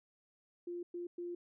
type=tone bursts at uneven times; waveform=sine; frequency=349.2 Hz; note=F4; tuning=in tune; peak=-39 dBFS; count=3; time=0.67-0.83 / 0.94-1.07 / 1.18-1.35 s; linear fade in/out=5 ms; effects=none